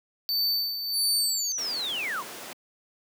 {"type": "tone with tremolo", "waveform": "square", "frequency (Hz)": 4553, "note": "C#8", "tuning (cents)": 45, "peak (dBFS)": -23, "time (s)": [0.29, 1.52], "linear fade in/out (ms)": 0, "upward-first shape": "sine", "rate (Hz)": 1.5, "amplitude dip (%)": 60}
{"type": "linear sweep", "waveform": "sine", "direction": "down", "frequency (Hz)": [10760, 840], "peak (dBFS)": -28, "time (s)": [0.92, 2.24], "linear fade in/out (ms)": 50}
{"type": "noise", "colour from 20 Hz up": "pink", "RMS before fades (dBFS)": -39, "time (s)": [1.58, 2.53], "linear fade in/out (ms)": 2}
{"effects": ["high-pass 300 Hz 12 dB/octave"]}